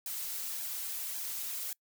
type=noise with flanger; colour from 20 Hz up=blue; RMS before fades=-38 dBFS; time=0.06-1.73 s; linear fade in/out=2 ms; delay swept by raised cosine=1.2 to 6.6 ms; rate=1.8 Hz; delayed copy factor=+1; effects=noise-tail reverb RT60 0.1 s tail -25 dB re dry